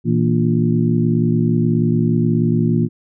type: harmonic tone with a mistuned harmonic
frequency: 58.4 Hz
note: A#1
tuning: 4 cents sharp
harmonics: 2 / 3 / 4 / 5 / 6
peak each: -19 / -17 / -18 / -26 / -23 dBFS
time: 0.04-2.89 s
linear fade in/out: 50 ms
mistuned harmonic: 3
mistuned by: -120 cents
effects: none